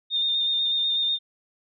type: tone with vibrato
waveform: sine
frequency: 3646 Hz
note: A#7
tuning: 39 cents flat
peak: -21 dBFS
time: 0.1-1.19 s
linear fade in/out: 50 ms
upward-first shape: square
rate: 8.1 Hz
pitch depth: 15 cents each way
effects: none